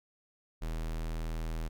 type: tone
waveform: square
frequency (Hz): 40.32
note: E1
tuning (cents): -38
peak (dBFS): -34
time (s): 0.61-1.69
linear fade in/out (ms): 20
effects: none